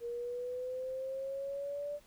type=exponential sweep; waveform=sine; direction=up; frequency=469.8 to 587.3 Hz; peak=-36 dBFS; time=0-2 s; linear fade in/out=50 ms; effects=pink hiss -64 dBFS RMS until 2.06 s